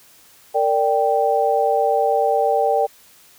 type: chord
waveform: sine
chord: G minor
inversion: first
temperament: equal with one note detuned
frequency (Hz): 458.2 / 587.3 / 784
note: Bb4 / D5 / G5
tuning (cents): -30 / 0 / 0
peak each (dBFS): -20 / -20 / -18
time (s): 0.54-2.87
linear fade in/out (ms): 20
effects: white hiss -50 dBFS RMS until 3.38 s